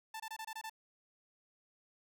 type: tone bursts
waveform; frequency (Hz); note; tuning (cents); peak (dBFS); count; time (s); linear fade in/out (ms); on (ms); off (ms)
sawtooth; 884; A5; +8; -38; 7; 0.14-0.697; 5; 59; 24
effects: none